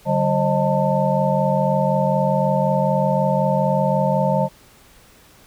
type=tone cluster; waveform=sine; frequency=146.1 / 191.5 / 535 / 619 / 891 Hz; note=D3 / G3 / C5 / D#5 / A5; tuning=-9 / -40 / +38 / -9 / +22 cents; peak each=-22 dBFS; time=0.05-4.49 s; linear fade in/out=50 ms; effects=pink hiss -50 dBFS RMS until 5.46 s